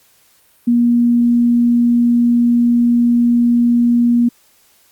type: tone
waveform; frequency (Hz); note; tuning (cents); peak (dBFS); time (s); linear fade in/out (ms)
sine; 238.5; A#3; +40; -9; 0.67-4.29; 10
effects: white hiss -53 dBFS RMS until 4.91 s + Opus 48 kbps